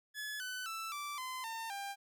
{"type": "tone with pitch steps", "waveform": "sawtooth", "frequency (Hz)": [1708, 1504.2, 1324.7, 1166.6, 1027.4, 904.8, 796.8], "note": ["G#6", "F#6", "E6", "D6", "C6", "A5", "G5"], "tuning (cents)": [48, 28, 8, -12, -32, 48, 28], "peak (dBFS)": -36, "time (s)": [0.14, 1.96], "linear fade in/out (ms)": 50, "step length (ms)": 260, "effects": []}